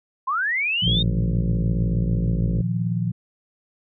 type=linear sweep; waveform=sine; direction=up; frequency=1002 to 3742 Hz; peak=-20 dBFS; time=0.27-1.03 s; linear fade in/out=10 ms
type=chord; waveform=sine; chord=Bb suspended fourth; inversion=none; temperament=equal; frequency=116.54 / 155.56 / 174.61 Hz; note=Bb2 / Eb3 / F3; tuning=0 / 0 / 0 cents; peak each=-24 / -29 / -24 dBFS; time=0.82-3.12 s; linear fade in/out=10 ms
type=harmonic tone; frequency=55 Hz; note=A1; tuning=in tune; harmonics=1 / 2 / 3 / 4 / 5 / 6 / 7 / 8 / 9 / 10; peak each=-24 / -30 / -34 / -36 / -38 / -40 / -41 / -42 / -43 / -44 dBFS; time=0.86-2.62 s; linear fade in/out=5 ms
effects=none